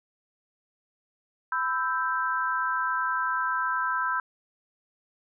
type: chord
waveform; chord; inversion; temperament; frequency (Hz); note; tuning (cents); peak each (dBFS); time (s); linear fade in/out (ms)
sine; E minor; second; equal with one note detuned; 1002.1 / 1318.5 / 1568; B5 / E6 / G6; +25 / 0 / 0; -29; 1.52-4.2; 2
effects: none